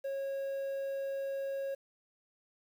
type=tone with quantisation; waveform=triangle; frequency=547 Hz; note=C#5; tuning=23 cents flat; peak=-32 dBFS; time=0.04-1.75 s; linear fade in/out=10 ms; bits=10; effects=none